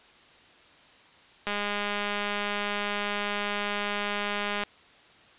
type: click train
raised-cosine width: 0.3 ms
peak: -14 dBFS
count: 650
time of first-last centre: 1.47-4.636 s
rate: 205 Hz
effects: white hiss -55 dBFS RMS until 5.38 s + resampled to 8000 Hz